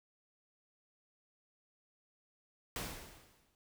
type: noise with exponential decay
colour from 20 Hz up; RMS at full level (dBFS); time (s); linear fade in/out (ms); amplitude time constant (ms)
pink; -38; 2.76-3.55; 1; 170
effects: none

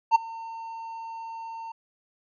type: tone with ADSR envelope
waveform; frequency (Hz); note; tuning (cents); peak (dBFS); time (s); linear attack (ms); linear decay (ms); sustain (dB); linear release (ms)
triangle; 908; A#5; -46; -10; 0.11-1.72; 42; 13; -23; 6
effects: resampled to 16000 Hz

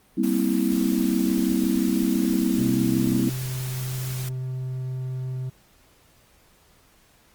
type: chord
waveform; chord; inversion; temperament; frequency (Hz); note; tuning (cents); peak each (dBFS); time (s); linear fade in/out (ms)
sine; C dominant seventh; second; just; 196.22 / 235.5 / 261.6 / 327; G3 / Bb3 / C4 / E4; +2 / +18 / 0 / -14; -25; 0.17-3.3; 10
type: noise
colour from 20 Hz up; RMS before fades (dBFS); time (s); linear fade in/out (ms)
white; -37; 0.23-4.29; 5
type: tone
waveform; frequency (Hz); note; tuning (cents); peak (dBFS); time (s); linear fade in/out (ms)
triangle; 129; C3; -24; -25; 2.58-5.5; 10
effects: pink hiss -58 dBFS RMS until 7.34 s + Opus 32 kbps

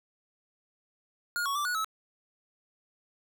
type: tone with pitch steps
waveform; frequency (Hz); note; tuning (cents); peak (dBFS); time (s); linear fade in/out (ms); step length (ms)
square; 1430 / 1114 / 1171 / 1463 / 1299; F6 / C#6 / D6 / F#6 / E6; +41 / +8 / -5 / -20 / -26; -29; 1.36-1.845; 0; 97
effects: none

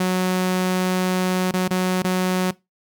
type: tone with dropouts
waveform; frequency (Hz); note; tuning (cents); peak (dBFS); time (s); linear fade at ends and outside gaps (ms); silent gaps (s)
sawtooth; 184.1; F#3; -8; -14; 0-2.51; 5; 1.513-1.537 / 1.679-1.707 / 2.022-2.044
effects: noise-tail reverb RT60 0.2 s tail -20 dB re dry

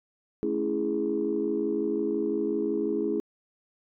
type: chord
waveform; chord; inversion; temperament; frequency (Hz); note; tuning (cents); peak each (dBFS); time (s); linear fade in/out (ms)
sine; A major seventh; none; equal with one note detuned; 217.1 / 277.2 / 329.6 / 415.3; A3 / C#4 / E4 / G#4; -23 / 0 / 0 / 0; -33 / -32 / -29 / -28; 0.43-3.2; 0
effects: tanh soft clip ceiling -16 dBFS

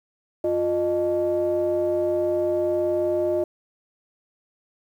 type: ring-modulated tone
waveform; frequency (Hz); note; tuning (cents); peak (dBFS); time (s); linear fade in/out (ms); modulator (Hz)
triangle; 130.81; C3; 0; -15; 0.44-3.44; 5; 483
effects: 9-bit

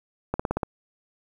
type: slowing click train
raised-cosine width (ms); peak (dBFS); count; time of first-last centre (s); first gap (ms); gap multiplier
1; -11; 6; 0.34-0.632; 55; 1.03
effects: 8-bit

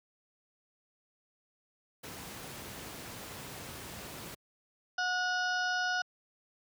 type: noise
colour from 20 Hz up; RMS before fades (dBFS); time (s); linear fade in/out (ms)
pink; -44; 2.03-4.35; 10
type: harmonic tone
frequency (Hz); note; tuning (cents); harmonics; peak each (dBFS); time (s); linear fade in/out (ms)
729; F#5; -26; 1 / 2 / 4 / 5 / 6 / 7 / 8; -35 / -31 / -42 / -48 / -47 / -41 / -48; 4.98-6.02; 5
effects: high-pass 80 Hz 12 dB/octave

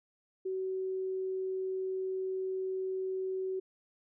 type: tone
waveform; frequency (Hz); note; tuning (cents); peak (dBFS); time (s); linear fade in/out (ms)
sine; 377.3; F#4; +34; -32; 0.45-3.6; 10
effects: none

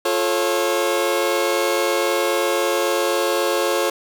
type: chord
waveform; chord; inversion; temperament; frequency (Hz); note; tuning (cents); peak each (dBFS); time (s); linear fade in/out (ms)
sawtooth; F augmented; none; just; 349.2 / 436.5 / 545.7; F4 / A4 / C#5; 0 / -14 / -27; -19 / -19 / -17; 0.05-3.9; 5
effects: none

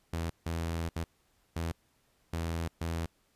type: tone bursts at uneven times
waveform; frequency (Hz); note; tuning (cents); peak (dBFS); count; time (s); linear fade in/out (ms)
sawtooth; 83; E2; +12; -28; 6; 0.13-0.3 / 0.46-0.89 / 0.96-1.04 / 1.56-1.72 / 2.33-2.68 / 2.81-3.06; 5
effects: pink hiss -71 dBFS RMS until 3.35 s + resampled to 32000 Hz

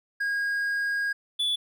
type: tone pair in turn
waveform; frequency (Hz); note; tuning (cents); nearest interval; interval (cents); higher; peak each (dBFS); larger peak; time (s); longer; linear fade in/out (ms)
triangle; 1634 / 3449; G#6 / A7; -29 / -35; octave + minor second; 1294; second; -23 / -22; second; 0.2-1.13 / 1.39-1.56; first; 10
effects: none

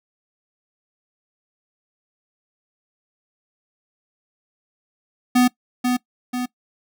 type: tone with echo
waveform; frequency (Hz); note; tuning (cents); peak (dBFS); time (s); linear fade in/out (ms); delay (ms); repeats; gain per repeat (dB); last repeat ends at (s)
square; 248.6; B3; +12; -13; 5.35-5.48; 10; 490; 2; -5; 6.46
effects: noise-tail reverb RT60 0.1 s tail -21 dB re dry

